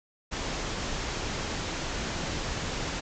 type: low-pass noise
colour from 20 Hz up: pink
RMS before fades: -33 dBFS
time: 0.31-3.01 s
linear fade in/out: 20 ms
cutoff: 7400 Hz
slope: 96 dB/octave
effects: none